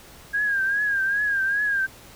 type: tone with vibrato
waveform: sine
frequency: 1623 Hz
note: G#6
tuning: 40 cents flat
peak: -20 dBFS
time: 0.33-1.87 s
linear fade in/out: 20 ms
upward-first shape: triangle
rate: 2.5 Hz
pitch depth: 87 cents each way
effects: pink hiss -47 dBFS RMS until 2.15 s